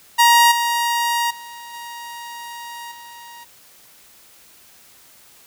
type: tone with level steps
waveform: sawtooth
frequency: 943 Hz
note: A#5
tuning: 20 cents sharp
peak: -6 / -14 / -31 / -28 / -34 dBFS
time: 0.18-3.45 s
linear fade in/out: 20 ms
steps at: 0.51 / 1.3 / 1.73 / 2.91 s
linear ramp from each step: 10 ms
effects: white hiss -49 dBFS RMS until 5.46 s